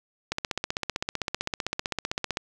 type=click train; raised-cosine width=0.2 ms; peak=-10 dBFS; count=33; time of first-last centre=0.32-2.371 s; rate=15.6 Hz; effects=none